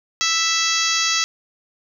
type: harmonic tone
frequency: 659.3 Hz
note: E5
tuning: in tune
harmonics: 2 / 3 / 4 / 5 / 6 / 7 / 8 / 9 / 10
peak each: -26 / -26 / -26 / -26 / -26 / -26 / -26 / -26 / -26 dBFS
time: 0.21-1.24 s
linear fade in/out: 0 ms
effects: 8-bit